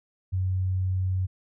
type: tone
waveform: sine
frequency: 93.2 Hz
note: F#2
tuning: 13 cents sharp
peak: -23 dBFS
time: 0.32-1.27 s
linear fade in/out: 20 ms
effects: none